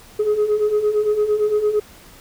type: beating tone pair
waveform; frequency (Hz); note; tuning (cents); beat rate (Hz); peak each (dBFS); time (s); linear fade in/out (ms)
sine; 415.3 / 424.1; G#4 / G#4; 0 / +36; 8.8; -20 / -15; 0.19-1.8; 10
effects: tanh soft clip ceiling -12 dBFS + pink hiss -45 dBFS RMS until 2.2 s